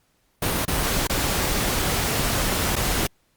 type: noise with dropouts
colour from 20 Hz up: pink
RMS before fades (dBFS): -23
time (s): 0.42-3.07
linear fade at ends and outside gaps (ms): 5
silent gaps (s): 0.652-0.679 / 1.072-1.096 / 2.756-2.763
effects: pink hiss -66 dBFS RMS until 3.36 s + Opus 48 kbps